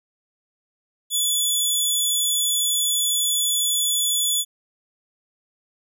15% pulse tone, 3438 Hz, A7, 41 cents flat, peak -12 dBFS, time 1.1-4.45 s, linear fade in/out 50 ms, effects none

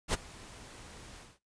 pink noise with ADSR envelope, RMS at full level -28 dBFS, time 0.08-1.39 s, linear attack 58 ms, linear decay 18 ms, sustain -22 dB, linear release 210 ms, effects noise-tail reverb RT60 0.2 s tail -18 dB re dry + resampled to 22050 Hz

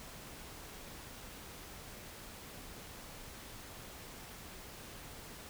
silence, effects pink hiss -50 dBFS RMS until 5.49 s

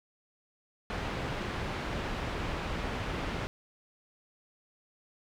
pink low-pass noise, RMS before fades -35 dBFS, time 0.9-3.47 s, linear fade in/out 0 ms, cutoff 2800 Hz, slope 12 dB/octave, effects none

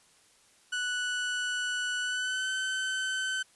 30% pulse tone with pitch glide, 1480 to 1528.7 Hz, F#6 to G6, 0 to -44 cents, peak -27 dBFS, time 0.72-3.43 s, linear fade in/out 10 ms, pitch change +56 cents, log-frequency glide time 2-2.5 s, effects white hiss -62 dBFS RMS until 3.55 s + resampled to 24000 Hz

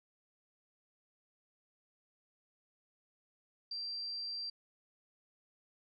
sine tone, 4712 Hz, D8, 5 cents sharp, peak -38 dBFS, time 3.71-4.5 s, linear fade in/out 5 ms, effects none

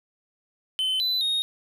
triangle tone with pitch steps, 3056 / 4003 / 3728 Hz, G7 / B7 / A#7, -45 / +23 / -1 cents, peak -21 dBFS, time 0.79-1.42 s, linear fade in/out 0 ms, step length 210 ms, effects none

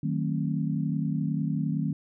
sine chord, D# diminished seventh, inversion none, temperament just, 155.56 / 186.68 / 224 / 268.8 Hz, D#3 / F#3 / A3 / C4, 0 / +16 / +31 / +47 cents, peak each -28 / -32 / -32 / -33 dBFS, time 0.03-1.93 s, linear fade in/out 5 ms, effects none

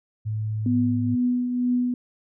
sine tone, 108 Hz, A2, 32 cents flat, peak -24 dBFS, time 0.25-1.16 s, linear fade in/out 20 ms
sine tone with tremolo, 246.9 Hz, B3, in tune, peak -18 dBFS, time 0.66-1.94 s, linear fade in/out 2 ms, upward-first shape triangle, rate 2.1 Hz, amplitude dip 50%
effects none

